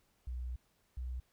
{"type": "tone pair in turn", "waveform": "sine", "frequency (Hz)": [61.74, 62.53], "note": ["B1", "B1"], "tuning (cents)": [0, 22], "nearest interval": "unison", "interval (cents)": 22, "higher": "second", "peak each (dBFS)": [-37, -37], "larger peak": "neither", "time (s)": [[0.27, 0.56], [0.97, 1.2]], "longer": "first", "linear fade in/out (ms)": 5, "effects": ["pink hiss -74 dBFS RMS until 1.32 s"]}